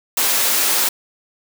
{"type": "high-pass noise", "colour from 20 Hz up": "white", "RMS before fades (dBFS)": -17, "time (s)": [0.17, 0.89], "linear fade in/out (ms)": 5, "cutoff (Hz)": 300, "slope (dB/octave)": 12, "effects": []}